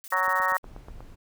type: noise bursts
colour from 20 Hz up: blue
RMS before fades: -43 dBFS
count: 9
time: 0.04-0.583 s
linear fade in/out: 0 ms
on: 39 ms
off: 24 ms
type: harmonic tone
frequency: 185.8 Hz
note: F#3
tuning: 7 cents sharp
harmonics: 3 / 4 / 5 / 6 / 7 / 8 / 9 / 10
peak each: -34 / -35 / -29 / -27 / -29 / -35 / -38 / -27 dBFS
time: 0.12-0.57 s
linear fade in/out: 2 ms
type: click train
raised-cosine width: 1 ms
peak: -29 dBFS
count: 7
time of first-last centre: 0.28-1.006 s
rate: 8.27 Hz
type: noise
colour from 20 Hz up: brown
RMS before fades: -44 dBFS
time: 0.63-1.16 s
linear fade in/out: 20 ms
effects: none